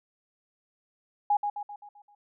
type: tone with echo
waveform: sine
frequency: 824 Hz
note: G#5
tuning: 14 cents flat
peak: -20 dBFS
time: 1.3-1.37 s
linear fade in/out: 5 ms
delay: 130 ms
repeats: 6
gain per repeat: -6 dB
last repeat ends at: 2.15 s
effects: none